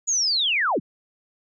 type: linear sweep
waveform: sine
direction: down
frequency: 6890 to 104.8 Hz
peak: -19 dBFS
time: 0.07-0.8 s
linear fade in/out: 20 ms
effects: none